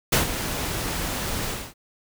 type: noise with ADSR envelope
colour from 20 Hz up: pink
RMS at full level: -17 dBFS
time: 0.12-1.74 s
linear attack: 10 ms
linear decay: 130 ms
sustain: -11 dB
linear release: 260 ms
effects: none